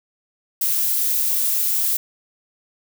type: noise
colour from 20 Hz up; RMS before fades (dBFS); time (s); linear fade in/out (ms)
violet; -20; 0.61-1.97; 5
effects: none